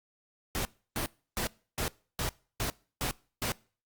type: noise bursts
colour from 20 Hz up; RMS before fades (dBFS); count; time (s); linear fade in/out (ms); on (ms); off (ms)
pink; -32; 8; 0.55-3.52; 0; 100; 310
effects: noise-tail reverb RT60 0.4 s tail -23 dB re dry + Opus 48 kbps